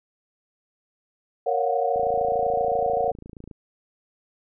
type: chord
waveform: sine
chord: Gb major seventh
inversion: first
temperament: equal with one note detuned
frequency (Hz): 466.2 / 554.4 / 707 / 740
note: Bb4 / Db5 / F5 / Gb5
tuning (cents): 0 / 0 / +21 / 0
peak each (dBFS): -26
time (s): 1.46-3.12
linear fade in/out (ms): 10
type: click train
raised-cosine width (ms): 3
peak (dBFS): -28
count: 44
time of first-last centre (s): 1.96-3.512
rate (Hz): 27.7
effects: none

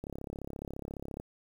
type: click train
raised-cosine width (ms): 2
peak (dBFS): -26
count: 41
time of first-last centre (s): 0.04-1.199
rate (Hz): 34.5
effects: 9-bit

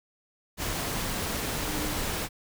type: tone in noise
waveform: sine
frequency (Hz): 303.3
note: D#4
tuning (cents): -44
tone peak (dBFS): -36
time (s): 1.61-2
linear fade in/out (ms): 50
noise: pink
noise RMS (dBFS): -31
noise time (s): 0.57-2.29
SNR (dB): -8
effects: none

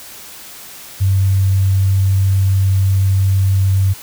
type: tone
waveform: sine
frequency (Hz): 96.5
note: G2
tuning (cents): -27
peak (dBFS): -10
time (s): 1-3.94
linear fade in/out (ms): 20
effects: white hiss -35 dBFS RMS until 4.02 s

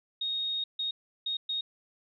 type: tone bursts at uneven times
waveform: sine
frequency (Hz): 3729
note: A#7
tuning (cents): 0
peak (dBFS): -29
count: 4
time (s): 0.21-0.64 / 0.79-0.91 / 1.26-1.37 / 1.49-1.61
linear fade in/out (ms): 5
effects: none

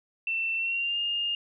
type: tone with pitch glide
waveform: sine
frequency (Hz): 2683 to 2825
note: E7 to F7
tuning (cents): +30 to +19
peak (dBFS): -26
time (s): 0.27-1.35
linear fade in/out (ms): 2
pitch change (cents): +89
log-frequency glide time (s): 0.56-0.99
effects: none

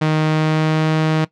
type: tone with pitch glide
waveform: sawtooth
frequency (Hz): 155.56 to 157.28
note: D#3 to D#3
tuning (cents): 0 to +19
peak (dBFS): -10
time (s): 0.01-1.25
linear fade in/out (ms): 10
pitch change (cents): +19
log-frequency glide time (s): 0.2-0.92
effects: noise-tail reverb RT60 0.1 s tail -18 dB re dry + low-pass 4000 Hz 12 dB/octave

